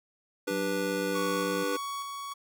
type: chord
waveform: square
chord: G major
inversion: second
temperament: just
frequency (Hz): 294 / 392 / 490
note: D4 / G4 / B4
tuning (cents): +2 / 0 / -14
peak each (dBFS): -35 / -36 / -32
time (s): 0.47-1.77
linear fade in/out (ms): 10
type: tone with pitch glide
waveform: triangle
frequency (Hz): 186.2 to 184.59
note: F#3 to F#3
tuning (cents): +11 to -4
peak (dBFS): -34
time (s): 0.5-1.64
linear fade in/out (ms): 10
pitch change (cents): -15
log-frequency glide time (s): 0.92-1.41
type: tone with tremolo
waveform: 45% pulse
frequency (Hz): 1120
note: C#6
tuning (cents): +18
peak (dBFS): -33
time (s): 1.14-2.34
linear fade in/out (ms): 20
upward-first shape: square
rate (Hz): 1.7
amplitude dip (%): 30
effects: none